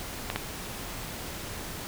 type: clicks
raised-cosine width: 0.3 ms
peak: -12 dBFS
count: 2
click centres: 0.301 / 0.36 s
effects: pink hiss -38 dBFS RMS until 1.87 s